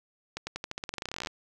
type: accelerating click train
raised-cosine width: 0.2 ms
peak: -17 dBFS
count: 23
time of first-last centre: 0.37-1.272 s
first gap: 100 ms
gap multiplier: 0.9
effects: none